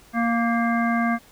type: harmonic tone with a mistuned harmonic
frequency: 233.1 Hz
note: A#3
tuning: in tune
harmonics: 1 / 3 / 5 / 7 / 9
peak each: -21 / -26 / -28 / -29 / -31 dBFS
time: 0.13-1.19 s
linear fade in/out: 50 ms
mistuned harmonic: 7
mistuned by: -28 cents
effects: pink hiss -52 dBFS RMS until 1.31 s